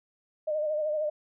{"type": "tone with vibrato", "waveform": "sine", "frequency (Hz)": 610, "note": "D#5", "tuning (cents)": -34, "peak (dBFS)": -26, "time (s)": [0.47, 1.1], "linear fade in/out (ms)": 10, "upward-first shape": "sine", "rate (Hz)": 13, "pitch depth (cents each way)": 47, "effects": []}